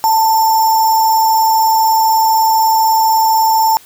sine tone with sample-and-hold, 888 Hz, A5, 16 cents sharp, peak -8 dBFS, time 0.04-3.77 s, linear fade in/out 0 ms, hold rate 6300 Hz, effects white hiss -42 dBFS RMS until 3.85 s

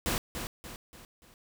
pink noise with echo, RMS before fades -30 dBFS, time 0.06-0.18 s, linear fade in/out 0 ms, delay 290 ms, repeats 4, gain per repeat -7 dB, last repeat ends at 1.34 s, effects none

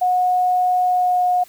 sine tone with pitch glide, 728 to 722.1 Hz, F#5 to F#5, -28 to -42 cents, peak -14 dBFS, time 0.01-1.44 s, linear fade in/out 10 ms, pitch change -14 cents, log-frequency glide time 0.83-1.24 s, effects white hiss -48 dBFS RMS until 1.48 s

